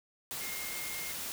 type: tone in noise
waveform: sine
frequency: 2131 Hz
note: C7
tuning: 31 cents sharp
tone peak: -43 dBFS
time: 0.41-1.12 s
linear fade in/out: 0 ms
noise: white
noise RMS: -39 dBFS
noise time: 0.31-1.32 s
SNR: -7 dB
effects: none